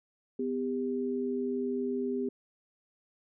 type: tone pair together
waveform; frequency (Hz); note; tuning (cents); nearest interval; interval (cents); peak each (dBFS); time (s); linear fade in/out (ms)
sine; 251.6 / 399.4; B3 / G4; +32 / +32; minor sixth; 800; -32 / -32; 0.39-2.29; 5
effects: none